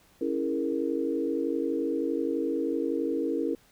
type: chord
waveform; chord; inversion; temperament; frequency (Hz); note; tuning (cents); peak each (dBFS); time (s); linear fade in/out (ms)
sine; A# half-diminished seventh; first; equal; 277.2 / 329.6 / 415.3 / 466.2; C#4 / E4 / G#4 / A#4; 0 / 0 / 0 / 0; -31 / -30 / -35 / -31; 0.21-3.55; 5
effects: pink hiss -61 dBFS RMS until 3.71 s